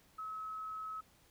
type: tone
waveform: sine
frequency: 1287 Hz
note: E6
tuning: 42 cents flat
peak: -40 dBFS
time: 0.18-1.01 s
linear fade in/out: 10 ms
effects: pink hiss -67 dBFS RMS until 1.3 s